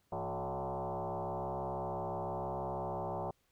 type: tone with frequency modulation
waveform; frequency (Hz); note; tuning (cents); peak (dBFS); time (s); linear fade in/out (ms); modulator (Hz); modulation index
sine; 100; G2; +35; -35; 0.12-3.31; 5; 133; 6.6
effects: pink hiss -75 dBFS RMS until 3.51 s